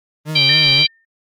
40% pulse tone with vibrato, 146.83 Hz, D3, in tune, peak -20 dBFS, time 0.25-0.86 s, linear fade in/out 50 ms, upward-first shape sine, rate 3.7 Hz, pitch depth 110 cents each way
harmonic tone, 784 Hz, G5, in tune, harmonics 3 / 4 / 5 / 6, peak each -16 / -16 / -16 / -16 dBFS, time 0.35-0.87 s, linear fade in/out 10 ms
sine tone with exponential decay, 1814 Hz, A#6, 48 cents flat, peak -19 dBFS, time 0.49-1.05 s, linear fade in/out 5 ms, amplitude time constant 120 ms
effects Opus 32 kbps

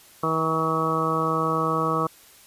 harmonic tone with a mistuned harmonic, 160.6 Hz, E3, 45 cents flat, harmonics 1 / 2 / 3 / 4 / 5 / 6 / 7 / 8, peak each -29 / -30 / -28 / -33 / -36 / -36 / -25 / -28 dBFS, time 0.23-2.07 s, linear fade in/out 5 ms, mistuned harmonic 6, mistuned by -15 cents, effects white hiss -51 dBFS RMS until 2.46 s + resampled to 32000 Hz

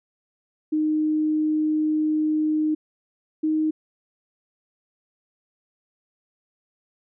sine tone pair in turn, 308.3 / 311.5 Hz, D#4 / D#4, -16 / +2 cents, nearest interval unison, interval 18 cents, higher second, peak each -19 dBFS, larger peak neither, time 0.72-2.75 / 3.43-3.71 s, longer first, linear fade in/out 10 ms, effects none

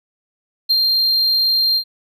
triangle tone with ADSR envelope, 4186 Hz, C8, in tune, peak -10 dBFS, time 0.69-1.84 s, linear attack 17 ms, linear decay 53 ms, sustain -2 dB, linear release 78 ms, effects none

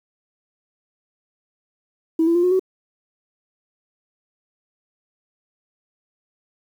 sine tone with pitch steps, 324.3 / 336.3 / 348.8 / 361.7 / 375.1 Hz, E4 / E4 / F4 / F#4 / F#4, -28 / +35 / -2 / -39 / +24 cents, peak -13 dBFS, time 2.19-2.595 s, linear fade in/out 5 ms, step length 81 ms, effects tanh soft clip ceiling -10 dBFS + 8-bit

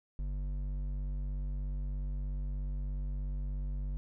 sine tone with hard clipping, 48.42 Hz, G1, 21 cents flat, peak -35 dBFS, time 0.19-3.97 s, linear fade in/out 0 ms, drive 8 dB, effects none

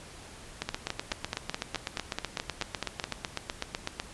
two click trains, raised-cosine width 0.2 ms, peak -13 / -13 dBFS, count 28 / 12, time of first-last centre 0.62-3.999 / 0.69-3.04 s, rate 7.99 / 4.68 Hz, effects pink hiss -48 dBFS RMS until 4.13 s + resampled to 24000 Hz

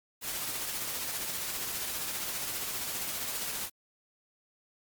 white noise with tremolo, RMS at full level -34 dBFS, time 0.21-3.7 s, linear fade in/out 50 ms, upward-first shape sine, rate 15 Hz, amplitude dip 30%, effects Opus 48 kbps

